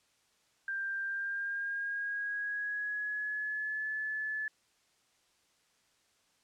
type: tone with pitch glide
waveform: sine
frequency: 1585 to 1728.5 Hz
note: G6 to A6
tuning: +19 to -31 cents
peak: -33 dBFS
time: 0.68-4.48 s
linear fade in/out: 2 ms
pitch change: +150 cents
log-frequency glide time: 1.04-3.87 s
effects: white hiss -71 dBFS RMS until 6.43 s + low-pass 8000 Hz 12 dB/octave